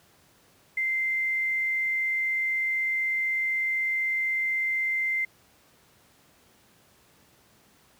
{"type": "tone with quantisation", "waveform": "sine", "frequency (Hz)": 2084, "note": "C7", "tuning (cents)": -7, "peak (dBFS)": -24, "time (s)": [0.77, 5.25], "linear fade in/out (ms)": 5, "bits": 9, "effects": ["pink hiss -60 dBFS RMS until 7.99 s", "high-pass 80 Hz 12 dB/octave"]}